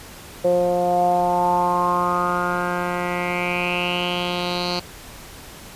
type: tone with low-pass filter sweep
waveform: 10% pulse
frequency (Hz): 177.1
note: F3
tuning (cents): +24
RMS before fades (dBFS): -21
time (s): 0.44-4.8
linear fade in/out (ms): 10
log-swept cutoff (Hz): 530 to 4400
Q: 6.1
effects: pink hiss -40 dBFS RMS until 5.75 s + resampled to 32000 Hz